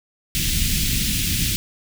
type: band-stop noise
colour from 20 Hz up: pink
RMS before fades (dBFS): -21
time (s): 0.35-1.56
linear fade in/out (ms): 0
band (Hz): 240 to 2400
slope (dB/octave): 24
effects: none